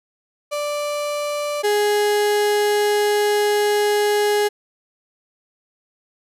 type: tone pair in turn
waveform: 35% pulse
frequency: 587.3 / 415.3 Hz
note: D5 / G#4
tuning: 0 / 0 cents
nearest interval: tritone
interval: 600 cents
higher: first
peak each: -20 / -14 dBFS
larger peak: second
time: 0.51-1.63 / 1.63-4.49 s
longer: second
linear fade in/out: 20 ms
effects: resampled to 32000 Hz